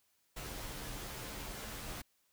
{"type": "noise with comb filter", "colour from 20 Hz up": "pink", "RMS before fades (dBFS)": -44, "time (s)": [0.36, 2.02], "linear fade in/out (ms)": 10, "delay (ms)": 12, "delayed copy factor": -0.6, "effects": ["white hiss -75 dBFS RMS until 2.32 s"]}